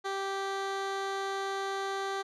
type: tone with low-pass filter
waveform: 15% pulse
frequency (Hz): 390.8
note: G4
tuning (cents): -5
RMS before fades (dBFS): -34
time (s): 0.04-2.23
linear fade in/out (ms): 20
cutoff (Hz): 5800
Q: 0.73
effects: none